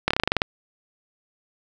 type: slowing click train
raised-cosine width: 0.3 ms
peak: -3 dBFS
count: 10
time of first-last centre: 0.08-0.419 s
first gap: 26 ms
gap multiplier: 1.09
effects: none